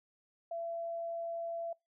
sine tone, 673 Hz, E5, 36 cents sharp, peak -36 dBFS, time 0.51-1.73 s, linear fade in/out 5 ms, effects noise-tail reverb RT60 0.2 s tail -24 dB re dry

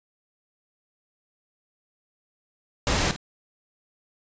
pink noise with echo, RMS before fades -23 dBFS, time 2.87-3.11 s, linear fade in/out 0 ms, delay 52 ms, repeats 1, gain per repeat -12 dB, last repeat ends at 3.162 s, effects resampled to 16000 Hz

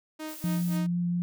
sawtooth tone with tremolo, 311.1 Hz, D#4, in tune, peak -30 dBFS, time 0.19-0.87 s, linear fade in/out 10 ms, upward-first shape sine, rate 3.8 Hz, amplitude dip 95%
blue noise, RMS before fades -43 dBFS, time 0.26-0.8 s, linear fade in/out 50 ms
sine tone with vibrato, 174.61 Hz, F3, in tune, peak -25 dBFS, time 0.44-1.22 s, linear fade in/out 0 ms, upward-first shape triangle, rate 5.9 Hz, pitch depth 9 cents each way
effects none

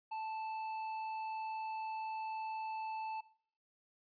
sine tone with tanh clipping, 879 Hz, A5, 2 cents flat, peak -40 dBFS, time 0.11-3.21 s, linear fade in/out 10 ms, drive 8 dB, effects noise-tail reverb RT60 0.5 s tail -18 dB re dry + resampled to 11025 Hz

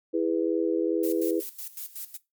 sine chord, E major, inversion none, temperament just, 329.6 / 412 / 494.4 Hz, E4 / G#4 / B4, 0 / -14 / +2 cents, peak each -25 / -29 / -28 dBFS, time 0.13-1.41 s, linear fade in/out 20 ms
violet noise with tremolo, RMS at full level -36 dBFS, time 1.03-2.17 s, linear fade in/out 5 ms, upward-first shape square, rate 5.4 Hz, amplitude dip 80%
effects noise-tail reverb RT60 0.2 s tail -18 dB re dry + MP3 96 kbps

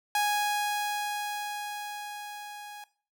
sawtooth tone with level ramp, 829 Hz, G#5, 3 cents flat, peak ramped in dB -20 to -38 dBFS, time 0.15-2.84 s, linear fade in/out 2 ms, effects noise-tail reverb RT60 0.4 s tail -18 dB re dry

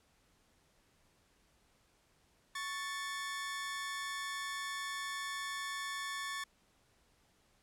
sawtooth tone pair together, 1108.7 / 1760 Hz, C#6 / A6, 0 / 0 cents, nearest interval minor sixth, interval 800 cents, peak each -38 / -37 dBFS, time 2.55-6.44 s, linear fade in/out 5 ms, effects pink hiss -71 dBFS RMS until 7.62 s + low-pass 11000 Hz 12 dB/octave

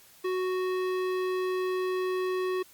sine tone with hard clipping, 370 Hz, F#4, in tune, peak -29 dBFS, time 0.24-2.63 s, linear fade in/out 10 ms, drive 16 dB, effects white hiss -56 dBFS RMS until 2.73 s + Opus 48 kbps

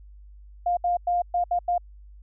sine tone bursts at uneven times, 704 Hz, F5, 14 cents sharp, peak -20 dBFS, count 6, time 0.66-0.77 / 0.84-0.97 / 1.07-1.22 / 1.34-1.44 / 1.51-1.59 / 1.68-1.78 s, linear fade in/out 5 ms, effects added 50 Hz sine -44 dBFS peak until 2.22 s

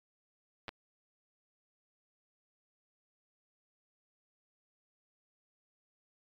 clicks, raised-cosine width 0.3 ms, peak -25 dBFS, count 2, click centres 0.682 / 0.691 s, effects AAC 48 kbps

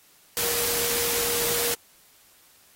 sine tone in noise, 473 Hz, A#4, 25 cents sharp, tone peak -32 dBFS, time 0.37-1.74 s, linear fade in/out 0 ms, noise white, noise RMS -26 dBFS, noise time 0.37-1.74 s, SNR -9 dB, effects white hiss -57 dBFS RMS until 2.75 s + AAC 48 kbps

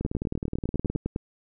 two click trains, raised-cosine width 3 ms, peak -14 / -17 dBFS, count 12 / 19, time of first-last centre 0.05-1.161 / 0.01-0.952 s, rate 9.9 / 19.1 Hz, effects none

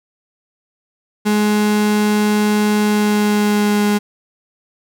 35% pulse tone with pitch glide, 210 to 207.1 Hz, G#3 to G#3, +19 to -5 cents, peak -11 dBFS, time 1.25-3.99 s, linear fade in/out 20 ms, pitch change -24 cents, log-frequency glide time 2.82-3.84 s, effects none

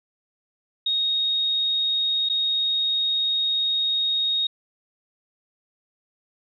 sine tone with dropouts, 3737 Hz, A#7, 4 cents sharp, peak -20 dBFS, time 0.86-4.47 s, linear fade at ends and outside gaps 5 ms, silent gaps 2.289-2.297 s, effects none

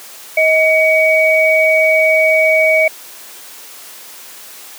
sine tone pair together, 633.3 / 2257 Hz, D#5 / C#7, +30 / +31 cents, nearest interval octave + minor seventh, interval 2201 cents, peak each -11 dBFS, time 0.37-2.88 s, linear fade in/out 5 ms, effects white hiss -35 dBFS RMS until 4.78 s + high-pass 300 Hz 12 dB/octave

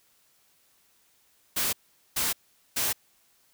white noise bursts, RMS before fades -27 dBFS, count 3, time 1.56-2.93 s, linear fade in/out 10 ms, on 170 ms, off 430 ms, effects white hiss -65 dBFS RMS until 3.53 s

